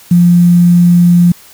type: tone with quantisation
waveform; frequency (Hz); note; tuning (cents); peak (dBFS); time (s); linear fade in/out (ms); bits
sine; 174.61; F3; 0; -3; 0.11-1.32; 5; 5
effects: white hiss -39 dBFS RMS until 1.53 s